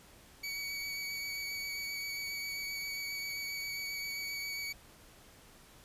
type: tone with vibrato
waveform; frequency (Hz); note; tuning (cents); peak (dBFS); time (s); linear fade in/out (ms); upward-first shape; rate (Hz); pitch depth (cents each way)
25% pulse; 2259; C#7; +32; -33; 0.43-4.73; 10; sine; 7.5; 13
effects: pink hiss -58 dBFS RMS until 5.84 s + resampled to 32000 Hz